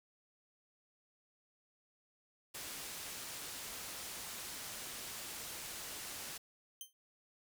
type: low-pass noise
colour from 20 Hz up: white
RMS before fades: -46 dBFS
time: 2.54-6.38 s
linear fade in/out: 10 ms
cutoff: 12000 Hz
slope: 12 dB/octave
type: tone with exponential decay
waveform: 10% pulse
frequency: 3120 Hz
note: G7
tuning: 9 cents flat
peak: -33 dBFS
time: 6.81-6.93 s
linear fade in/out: 1 ms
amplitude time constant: 25 ms
effects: none